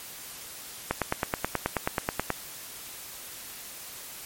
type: click train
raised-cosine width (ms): 0.5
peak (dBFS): -9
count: 14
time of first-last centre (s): 0.91-2.303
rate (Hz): 9.33
effects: white hiss -42 dBFS RMS until 4.25 s + MP3 64 kbps